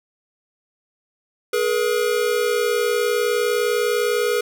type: tone pair together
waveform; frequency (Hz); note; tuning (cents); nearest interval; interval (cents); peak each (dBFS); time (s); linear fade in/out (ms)
square; 420.3 / 480.2; G#4 / B4; +21 / -49; major second; 230; -22 / -21; 1.53-4.41; 5
effects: none